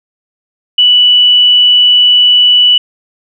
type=tone; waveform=sine; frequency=2960 Hz; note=F#7; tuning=in tune; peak=-3 dBFS; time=0.78-2.78 s; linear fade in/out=5 ms; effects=none